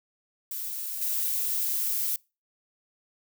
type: noise with level steps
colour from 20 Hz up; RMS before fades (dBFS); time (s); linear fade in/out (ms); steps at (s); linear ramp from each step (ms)
violet; -34 / -28; 0.51-2.16; 2; 1.01; 10
effects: noise-tail reverb RT60 0.3 s tail -26 dB re dry